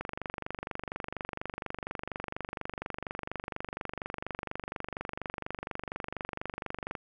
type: click train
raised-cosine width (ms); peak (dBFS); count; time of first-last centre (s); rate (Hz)
0.5; -20; 169; 0.01-6.952; 24.2
effects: none